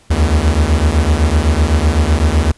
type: beating tone pair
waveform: 45% pulse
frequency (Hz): 72.3 / 80.2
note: D2 / E2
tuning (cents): -27 / -47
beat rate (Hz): 7.9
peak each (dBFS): -13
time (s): 0.1-2.52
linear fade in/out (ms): 10
effects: pink hiss -49 dBFS RMS until 2.57 s + resampled to 24000 Hz